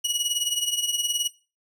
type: tone with tremolo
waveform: 20% pulse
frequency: 2912 Hz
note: F#7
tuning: 28 cents flat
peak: -15 dBFS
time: 0.04-1.28 s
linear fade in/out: 10 ms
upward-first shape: triangle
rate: 19 Hz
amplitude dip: 80%
effects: noise-tail reverb RT60 0.3 s tail -18 dB re dry